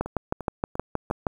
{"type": "two click trains", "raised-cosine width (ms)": 1, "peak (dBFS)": [-20, -10], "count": [4, 9], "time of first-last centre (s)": [[0.06, 1.102], [0.01, 1.268]], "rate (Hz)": [2.88, 6.36], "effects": ["8-bit"]}